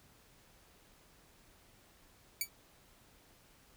5% pulse tone with exponential decay, 2295 Hz, D7, 40 cents flat, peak -19 dBFS, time 2.41-2.49 s, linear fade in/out 2 ms, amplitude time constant 17 ms, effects pink hiss -64 dBFS RMS until 3.76 s

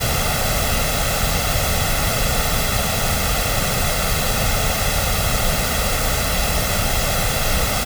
pink noise with comb filter, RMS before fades -19 dBFS, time 0-7.85 s, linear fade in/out 20 ms, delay 1.5 ms, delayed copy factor +0.7, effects none

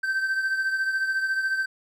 triangle beating tone pair, 1552 / 1566 Hz, G6 / G6, -18 / -2 cents, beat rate 14 Hz, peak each -22 / -30 dBFS, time 0.03-1.66 s, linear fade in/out 10 ms, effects none

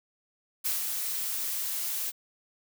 blue noise with ADSR envelope, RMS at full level -28 dBFS, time 0.64-2.12 s, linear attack 21 ms, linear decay 150 ms, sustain -4 dB, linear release 32 ms, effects none

